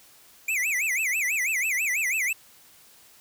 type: tone with vibrato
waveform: square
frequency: 2282 Hz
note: C#7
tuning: 50 cents sharp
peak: -24 dBFS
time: 0.48-2.33 s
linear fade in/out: 5 ms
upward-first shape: sine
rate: 6.1 Hz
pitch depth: 270 cents each way
effects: white hiss -54 dBFS RMS until 3.2 s